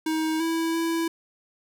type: tone with pitch steps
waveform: square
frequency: 316.4 / 328.2 / 330.8 Hz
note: D#4 / E4 / E4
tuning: +29 / -8 / +6 cents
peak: -24 dBFS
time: 0.06-1.08 s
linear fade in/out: 5 ms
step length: 340 ms
effects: none